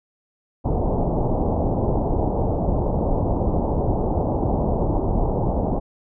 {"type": "low-pass noise", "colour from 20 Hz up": "pink", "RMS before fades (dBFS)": -21, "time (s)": [0.64, 5.8], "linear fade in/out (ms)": 20, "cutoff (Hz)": 880, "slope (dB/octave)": 48, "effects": []}